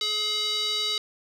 square tone with band-pass filter, 424.2 Hz, G#4, 37 cents sharp, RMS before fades -27 dBFS, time 0.01-0.98 s, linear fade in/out 2 ms, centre 4100 Hz, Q 5.6, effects none

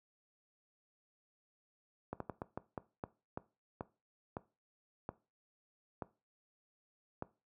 slowing click train, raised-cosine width 1 ms, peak -25 dBFS, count 13, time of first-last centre 2.13-7.224 s, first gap 73 ms, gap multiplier 1.29, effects noise-tail reverb RT60 0.3 s tail -18 dB re dry + high-pass 80 Hz 12 dB/octave

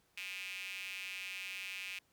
square tone with high-pass filter, 94.7 Hz, F#2, 41 cents sharp, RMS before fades -44 dBFS, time 0.17-1.99 s, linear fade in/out 5 ms, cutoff 2500 Hz, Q 6.2, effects pink hiss -73 dBFS RMS until 2.12 s + high-pass 60 Hz 12 dB/octave

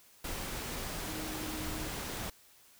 sine tone in noise, 311.1 Hz, D#4, in tune, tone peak -42 dBFS, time 1.07-1.88 s, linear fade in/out 5 ms, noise pink, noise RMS -39 dBFS, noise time 0.24-2.3 s, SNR -6 dB, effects white hiss -61 dBFS RMS until 2.79 s

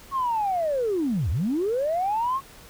sine linear two-way sweep, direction down then up, 1108.7 to 66.8 to 1108.7 Hz, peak -21 dBFS, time 0.11-2.41 s, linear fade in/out 50 ms, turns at 1.3 s, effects tanh soft clip ceiling -17 dBFS + pink hiss -48 dBFS RMS until 2.69 s

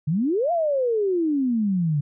sine exponential two-way sweep, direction up then down, 140.2 to 709 to 140.2 Hz, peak -19 dBFS, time 0.07-2.01 s, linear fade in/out 10 ms, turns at 0.52 s, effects none

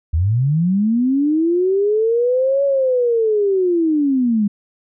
sine linear two-way sweep, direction up then down, 73.42 to 563 to 199.4 Hz, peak -13 dBFS, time 0.13-4.48 s, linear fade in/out 10 ms, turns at 2.64 s, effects none

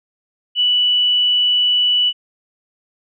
sine tone, 2960 Hz, F#7, in tune, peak -12 dBFS, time 0.55-2.13 s, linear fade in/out 50 ms, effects none

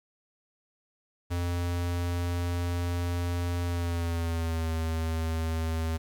square tone with pitch glide, 87.31 to 80.99 Hz, F2 to E2, 0 to -30 cents, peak -28 dBFS, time 1.3-5.98 s, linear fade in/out 20 ms, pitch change -130 cents, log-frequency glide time 3.64-4.69 s, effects 10-bit

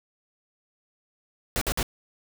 pink noise bursts, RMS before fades -26 dBFS, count 3, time 1.56-1.828 s, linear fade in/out 0 ms, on 54 ms, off 53 ms, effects none

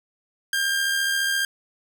sawtooth tone with amplitude modulation, 1600 Hz, G6, 35 cents sharp, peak -16 dBFS, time 0.53-1.45 s, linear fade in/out 2 ms, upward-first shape sine, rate 74.5 Hz, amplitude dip 35%, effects none

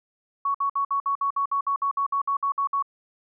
sine tone bursts, 1115 Hz, C#6, 10 cents sharp, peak -21 dBFS, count 16, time 0.45-2.825 s, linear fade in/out 5 ms, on 95 ms, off 57 ms, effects none

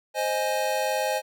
square chord, Ab major, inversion first, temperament equal, 523.3 / 622.3 / 830.6 Hz, C5 / Eb5 / Ab5, 0 / 0 / 0 cents, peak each -29 dBFS, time 0.14-1.22 s, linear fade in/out 50 ms, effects none

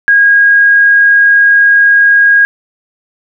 sine tone, 1636 Hz, G#6, 26 cents flat, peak -3 dBFS, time 0.08-2.45 s, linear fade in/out 0 ms, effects none

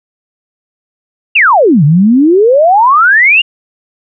sine exponential two-way sweep, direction down then up, 2897 to 139 to 2897 Hz, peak -3 dBFS, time 1.35-3.42 s, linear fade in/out 10 ms, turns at 1.84 s, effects none

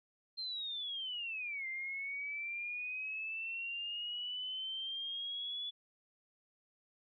sine linear two-way sweep, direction down then up, 4186 to 2084 to 3440 Hz, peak -38 dBFS, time 0.37-5.71 s, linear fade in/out 20 ms, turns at 1.67 s, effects none

